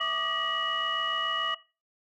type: tone cluster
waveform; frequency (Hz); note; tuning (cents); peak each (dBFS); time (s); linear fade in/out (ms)
sine; 657 / 1159 / 1226 / 1913 / 2921; E5 / D6 / D#6 / A#6 / F#7; -6 / -23 / -26 / +44 / -23; -39 / -33 / -32 / -34 / -30; 0-1.55; 10
effects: noise-tail reverb RT60 0.3 s tail -18 dB re dry + tanh soft clip ceiling -18 dBFS